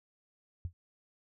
sine tone with exponential decay, 87.31 Hz, F2, in tune, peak -30 dBFS, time 0.65-0.73 s, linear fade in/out 0 ms, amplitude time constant 17 ms, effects none

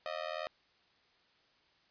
sawtooth tone with amplitude modulation, 622 Hz, D#5, 1 cent flat, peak -29 dBFS, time 0.06-0.47 s, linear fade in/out 0 ms, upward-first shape sine, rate 81.3 Hz, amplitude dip 100%, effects white hiss -69 dBFS RMS until 1.9 s + resampled to 11025 Hz

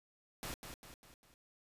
pink noise with echo, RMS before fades -43 dBFS, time 0.43-0.54 s, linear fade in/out 0 ms, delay 200 ms, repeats 4, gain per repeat -6 dB, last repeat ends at 1.34 s, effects resampled to 32000 Hz

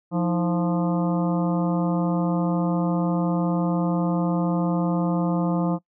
harmonic tone with a mistuned harmonic, 174.61 Hz, F3, in tune, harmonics 1 / 2 / 3 / 4 / 5 / 6 / 7, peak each -21 / -27 / -31 / -33 / -35 / -37 / -38 dBFS, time 0.11-5.79 s, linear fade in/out 50 ms, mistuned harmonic 2, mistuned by -150 cents, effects noise-tail reverb RT60 0.1 s tail -21 dB re dry

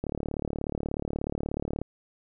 click train, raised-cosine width 2 ms, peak -17 dBFS, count 66, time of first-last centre 0.04-1.816 s, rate 36.6 Hz, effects none

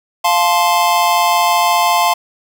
square chord, F major, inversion none, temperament just, 698.5 / 873.1 / 1047.7 Hz, F5 / A5 / C6, 0 / -14 / +2 cents, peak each -16 dBFS, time 0.24-2.14 s, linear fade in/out 10 ms, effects none

